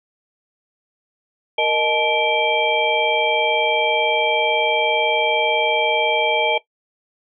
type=tone cluster; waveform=sine; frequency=465.1 / 620 / 862 / 2336 / 3198 Hz; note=A#4 / D#5 / A5 / D7 / G7; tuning=-4 / -6 / -36 / -10 / +34 cents; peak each=-22 dBFS; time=1.58-6.58 s; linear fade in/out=5 ms; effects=noise-tail reverb RT60 0.1 s tail -17 dB re dry